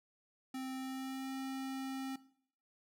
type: tone with pitch glide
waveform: square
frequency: 261.6 to 266.2 Hz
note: C4 to C4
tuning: 0 to +30 cents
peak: -40 dBFS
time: 0.54-2.16 s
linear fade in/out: 5 ms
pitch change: +30 cents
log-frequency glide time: 0.74-1.32 s
effects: noise-tail reverb RT60 0.6 s tail -17 dB re dry